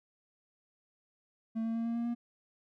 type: tone with pitch steps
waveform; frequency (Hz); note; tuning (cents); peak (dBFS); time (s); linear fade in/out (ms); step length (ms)
triangle; 224.4 / 226.9 / 229.4 / 231.9 / 234.5 / 237.1; A3 / A#3 / A#3 / A#3 / A#3 / A#3; +34 / -47 / -28 / -9 / +11 / +30; -29; 1.55-2.15; 20; 100
effects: none